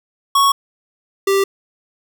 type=tone pair in turn; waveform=square; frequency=1109 / 392.1 Hz; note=C#6 / G4; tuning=0 / 0 cents; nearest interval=octave + tritone; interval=1800 cents; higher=first; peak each=-11 / -13 dBFS; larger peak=first; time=0.35-0.52 / 1.27-1.44 s; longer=neither; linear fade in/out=5 ms; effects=none